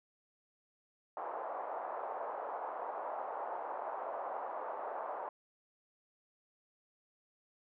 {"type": "band-pass noise", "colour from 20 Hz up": "pink", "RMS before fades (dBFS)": -41, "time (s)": [1.17, 5.29], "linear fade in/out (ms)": 2, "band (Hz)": [600, 1000], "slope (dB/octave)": 24, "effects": []}